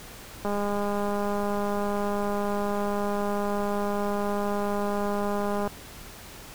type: click train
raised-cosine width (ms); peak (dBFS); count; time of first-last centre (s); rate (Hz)
1; -16; 1067; 0.45-5.675; 204
effects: pink hiss -44 dBFS RMS until 6.54 s